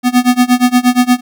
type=tone with tremolo; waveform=square; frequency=247.7 Hz; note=B3; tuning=5 cents sharp; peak=-5 dBFS; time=0.03-1.21 s; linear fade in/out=50 ms; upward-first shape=sine; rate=8.5 Hz; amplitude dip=95%; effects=none